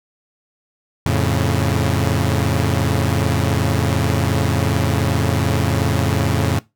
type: chord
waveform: sawtooth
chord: F augmented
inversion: none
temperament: equal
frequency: 87.31 / 110 / 138.59 Hz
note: F2 / A2 / C#3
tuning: 0 / 0 / 0 cents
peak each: -16 dBFS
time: 1.06-6.59 s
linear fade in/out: 0 ms
effects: noise-tail reverb RT60 0.2 s tail -19 dB re dry